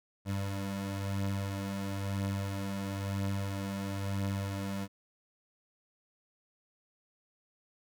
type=beating tone pair; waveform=25% pulse; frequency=97.6 / 98.6 Hz; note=G2 / G2; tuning=-7 / +11 cents; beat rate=1 Hz; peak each=-36 / -30 dBFS; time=0.25-4.88 s; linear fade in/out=50 ms; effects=none